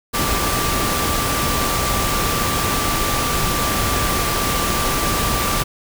sine tone in noise, 1172 Hz, D6, 4 cents flat, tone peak -24 dBFS, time 0.13-5.64 s, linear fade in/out 20 ms, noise pink, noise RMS -20 dBFS, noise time 0.13-5.64 s, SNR -7 dB, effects none

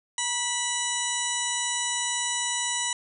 harmonic tone with a mistuned harmonic, 982 Hz, B5, 10 cents flat, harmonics 1 / 2 / 3 / 4 / 6 / 7 / 8 / 9, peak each -34 / -34 / -34 / -34 / -34 / -34 / -34 / -34 dBFS, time 0.18-2.93 s, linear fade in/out 2 ms, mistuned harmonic 1, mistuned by -44 cents, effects none

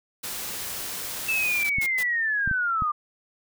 white noise, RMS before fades -33 dBFS, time 0.23-1.64 s, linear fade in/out 10 ms
sine linear sweep, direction down, 2654 to 1182 Hz, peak -22 dBFS, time 1.28-2.92 s, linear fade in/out 10 ms
white noise bursts, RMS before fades -34 dBFS, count 3, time 1.64-2.034 s, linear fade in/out 10 ms, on 58 ms, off 110 ms
clicks, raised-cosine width 5 ms, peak -19 dBFS, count 4, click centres 1.785 / 2.476 / 2.513 / 2.822 s
effects none

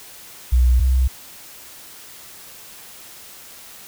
sine tone pair in turn, 61.74 / 64.28 Hz, B1 / C2, 0 / -30 cents, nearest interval minor second, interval 70 cents, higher second, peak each -11 / -13 dBFS, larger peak first, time 0.52-0.8 / 0.8-1.08 s, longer neither, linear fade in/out 10 ms, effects white hiss -41 dBFS RMS until 3.87 s

